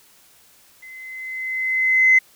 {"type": "tone with level ramp", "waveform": "sine", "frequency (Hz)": 2049, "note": "C7", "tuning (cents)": -37, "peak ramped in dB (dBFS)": [-38, -8], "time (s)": [0.82, 2.19], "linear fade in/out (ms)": 10, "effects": ["tanh soft clip ceiling -4 dBFS", "white hiss -53 dBFS RMS until 2.35 s"]}